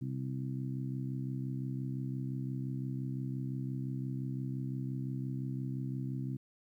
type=harmonic tone; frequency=65.8 Hz; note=C2; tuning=10 cents sharp; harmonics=2 / 3 / 4 / 5; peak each=-36 / -43 / -42 / -48 dBFS; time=0.01-6.37 s; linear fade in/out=10 ms; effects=12-bit